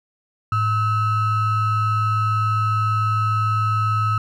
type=ring-modulated tone; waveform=triangle; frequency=698.5 Hz; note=F5; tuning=in tune; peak=-12 dBFS; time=0.52-4.18 s; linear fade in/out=2 ms; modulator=591 Hz; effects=none